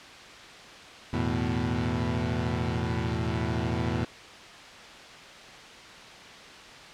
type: chord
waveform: 20% pulse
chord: E suspended fourth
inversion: none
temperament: equal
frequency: 82.41 / 110 / 123.47 Hz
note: E2 / A2 / B2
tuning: 0 / 0 / 0 cents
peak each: -26 dBFS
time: 1.13-4.05 s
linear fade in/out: 5 ms
effects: white hiss -45 dBFS RMS until 6.93 s + low-pass 4000 Hz 12 dB/octave